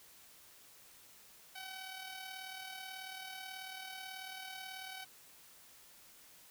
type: tone with amplitude modulation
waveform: 10% pulse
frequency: 759 Hz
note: F#5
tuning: 44 cents sharp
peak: -35 dBFS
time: 1.55-5.05 s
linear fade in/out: 10 ms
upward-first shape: sine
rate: 38.3 Hz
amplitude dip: 45%
effects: white hiss -60 dBFS RMS until 6.5 s